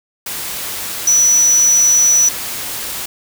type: tone in noise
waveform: sine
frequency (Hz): 5920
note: F#8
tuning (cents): 0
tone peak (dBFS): -8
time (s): 1.07-2.29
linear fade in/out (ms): 5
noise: white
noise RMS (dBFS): -24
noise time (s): 0.26-3.06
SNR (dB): +13
effects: none